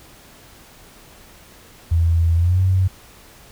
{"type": "tone with pitch glide", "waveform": "sine", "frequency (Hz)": [83.4, 93.61], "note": ["E2", "F#2"], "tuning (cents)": [21, 21], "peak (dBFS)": -13, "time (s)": [1.91, 2.88], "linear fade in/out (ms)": 10, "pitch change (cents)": 200, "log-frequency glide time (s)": [2.36, 2.61], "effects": ["pink hiss -46 dBFS RMS until 3.51 s"]}